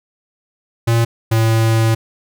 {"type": "tone pair in turn", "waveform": "square", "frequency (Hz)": [115.8, 112.57], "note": ["A#2", "A2"], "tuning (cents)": [-11, 40], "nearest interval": "unison", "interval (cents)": 49, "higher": "first", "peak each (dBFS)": -12, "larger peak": "neither", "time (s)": [[0.87, 1.05], [1.31, 1.95]], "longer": "second", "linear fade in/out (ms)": 10, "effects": []}